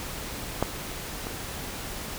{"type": "clicks", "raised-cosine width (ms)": 1, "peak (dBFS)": [-8, -18], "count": 2, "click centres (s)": [0.626, 1.269], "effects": ["pink hiss -36 dBFS RMS until 2.18 s"]}